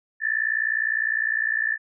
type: tone with amplitude modulation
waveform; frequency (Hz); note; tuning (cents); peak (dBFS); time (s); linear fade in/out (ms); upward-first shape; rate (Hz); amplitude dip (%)
sine; 1760; A6; 0; -17; 0.2-1.78; 50; sine; 59.9; 95
effects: none